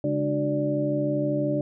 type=tone cluster; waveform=sine; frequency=141.1 / 207 / 298.6 / 371.3 / 586 Hz; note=C#3 / G#3 / D4 / F#4 / D5; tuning=+31 / -5 / +29 / +6 / -4 cents; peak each=-29 / -35 / -26 / -34 / -27 dBFS; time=0.04-1.61 s; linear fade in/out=2 ms; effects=none